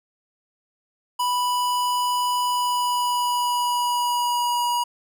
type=tone with pitch glide; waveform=square; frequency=986 to 964 Hz; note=B5 to B5; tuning=-3 to -42 cents; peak=-21 dBFS; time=1.19-4.84 s; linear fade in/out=10 ms; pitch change=-39 cents; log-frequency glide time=2.43-4.64 s; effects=none